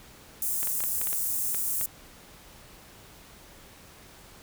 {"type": "high-pass noise", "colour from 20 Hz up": "white", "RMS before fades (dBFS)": -29, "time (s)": [0.42, 1.86], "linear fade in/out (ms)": 2, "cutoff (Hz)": 7700, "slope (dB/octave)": 24}
{"type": "clicks", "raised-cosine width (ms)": 0.3, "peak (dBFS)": -21, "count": 9, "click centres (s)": [0.63, 0.673, 0.805, 0.838, 1.015, 1.072, 1.13, 1.546, 1.812]}
{"effects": ["pink hiss -51 dBFS RMS until 4.42 s"]}